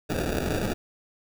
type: noise with sample-and-hold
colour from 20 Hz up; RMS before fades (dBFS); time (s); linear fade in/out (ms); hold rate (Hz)
blue; -27; 0.09-0.74; 20; 1050
effects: none